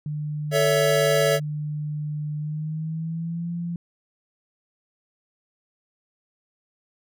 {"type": "tone with pitch glide", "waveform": "sine", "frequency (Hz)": [150, 171.31], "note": ["D3", "F3"], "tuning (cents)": [37, -33], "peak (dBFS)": -26, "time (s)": [0.06, 3.76], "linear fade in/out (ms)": 2, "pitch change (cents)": 230, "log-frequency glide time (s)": [2.38, 3.51]}
{"type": "chord", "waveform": "square", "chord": "A major", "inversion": "none", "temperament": "equal with one note detuned", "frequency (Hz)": [440, 563.1, 659.3], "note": ["A4", "C#5", "E5"], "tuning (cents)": [0, 27, 0], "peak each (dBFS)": [-24, -22, -24], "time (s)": [0.51, 1.4], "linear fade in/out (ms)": 50}
{"effects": []}